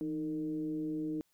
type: tone with frequency modulation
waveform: sine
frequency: 310 Hz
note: D#4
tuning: 6 cents flat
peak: -33 dBFS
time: 0.01-1.21 s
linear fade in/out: 0 ms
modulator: 146 Hz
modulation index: 0.52
effects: white hiss -75 dBFS RMS until 1.33 s